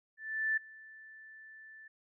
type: tone with ADSR envelope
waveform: sine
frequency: 1760 Hz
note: A6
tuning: in tune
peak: -27 dBFS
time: 0.17-1.88 s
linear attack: 400 ms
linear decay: 9 ms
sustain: -23 dB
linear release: 6 ms
effects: none